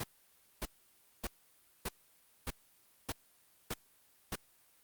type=noise bursts; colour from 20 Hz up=pink; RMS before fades=-37 dBFS; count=8; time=0-4.356 s; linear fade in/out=5 ms; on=37 ms; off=580 ms; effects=white hiss -67 dBFS RMS until 4.83 s + Opus 32 kbps